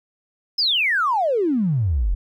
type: exponential sweep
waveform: triangle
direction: down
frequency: 5274 to 39.69 Hz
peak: -13 dBFS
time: 0.58-2.15 s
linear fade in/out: 10 ms
effects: tanh soft clip ceiling -15 dBFS